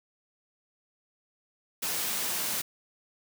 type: high-pass noise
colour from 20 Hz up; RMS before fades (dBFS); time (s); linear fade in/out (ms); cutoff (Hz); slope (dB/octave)
white; -31; 1.82-2.62; 10; 120; 12
effects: none